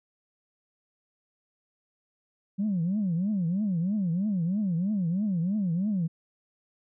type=tone with vibrato; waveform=sine; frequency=187.8 Hz; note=F#3; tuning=26 cents sharp; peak=-23 dBFS; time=2.58-6.08 s; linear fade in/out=20 ms; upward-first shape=triangle; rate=3.1 Hz; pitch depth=280 cents each way; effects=tanh soft clip ceiling -21 dBFS